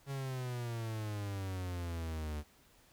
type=exponential sweep; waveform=45% pulse; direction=down; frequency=139.9 to 73.42 Hz; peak=-37 dBFS; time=0.06-2.44 s; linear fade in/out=50 ms; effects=pink hiss -65 dBFS RMS until 2.92 s